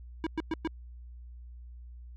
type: tone bursts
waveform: square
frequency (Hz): 322.5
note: E4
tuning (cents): -38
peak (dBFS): -29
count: 4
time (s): 0.24-0.674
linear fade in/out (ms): 0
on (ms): 26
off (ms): 110
effects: added 60 Hz sine -44 dBFS peak until 2.16 s + low-pass 3000 Hz 12 dB/octave